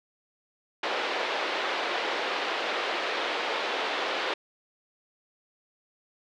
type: band-pass noise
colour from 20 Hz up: pink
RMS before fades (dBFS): -30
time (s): 0.83-4.34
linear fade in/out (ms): 5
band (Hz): 400 to 3900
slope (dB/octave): 24
effects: none